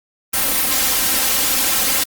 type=noise with comb filter; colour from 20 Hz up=white; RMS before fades=-17 dBFS; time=0.33-2.04 s; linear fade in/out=10 ms; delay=3.8 ms; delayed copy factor=+0.8; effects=Opus 32 kbps